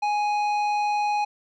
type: tone with tanh clipping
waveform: sine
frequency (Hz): 832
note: G#5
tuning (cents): +3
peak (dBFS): -23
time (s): 0.02-1.25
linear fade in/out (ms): 10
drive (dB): 11
effects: none